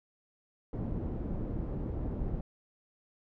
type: low-pass noise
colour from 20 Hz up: pink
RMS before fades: -35 dBFS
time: 0.73-2.41 s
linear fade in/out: 2 ms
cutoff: 370 Hz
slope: 12 dB/octave
effects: none